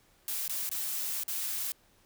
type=noise with dropouts; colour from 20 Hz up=blue; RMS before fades=-34 dBFS; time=0.28-1.72 s; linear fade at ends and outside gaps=1 ms; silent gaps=0.479-0.495 / 0.692-0.714 / 1.235-1.28 s; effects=pink hiss -65 dBFS RMS until 2.05 s